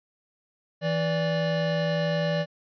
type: tone pair together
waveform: square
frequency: 163.6 / 583 Hz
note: E3 / D5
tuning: -13 / -13 cents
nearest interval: octave + minor seventh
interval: 2200 cents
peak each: -27 dBFS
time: 0.81-2.46 s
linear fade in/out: 50 ms
effects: resampled to 11025 Hz